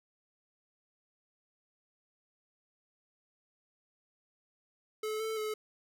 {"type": "tone with pitch steps", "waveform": "square", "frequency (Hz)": [431.8, 441.4, 429.6], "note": ["A4", "A4", "A4"], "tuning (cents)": [-33, 5, -41], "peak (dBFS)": -34, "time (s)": [5.03, 5.54], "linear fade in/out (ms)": 5, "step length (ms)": 170, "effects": []}